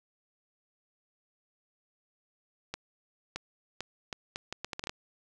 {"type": "accelerating click train", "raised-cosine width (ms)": 0.2, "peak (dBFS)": -18, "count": 12, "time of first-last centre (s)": [2.74, 4.895], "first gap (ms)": 620, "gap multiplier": 0.72, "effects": []}